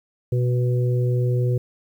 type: harmonic tone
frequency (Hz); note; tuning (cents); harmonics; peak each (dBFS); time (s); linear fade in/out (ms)
123.5; B2; 0; 1 / 3 / 4; -18 / -28 / -30; 0.32-1.58; 5
effects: 9-bit